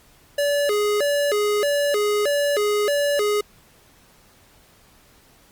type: tone with vibrato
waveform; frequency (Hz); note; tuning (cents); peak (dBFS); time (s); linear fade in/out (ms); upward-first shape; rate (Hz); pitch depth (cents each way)
square; 489.5; B4; -15; -19; 0.38-3.41; 5; square; 1.6; 280
effects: pink hiss -54 dBFS RMS until 5.51 s + Opus 48 kbps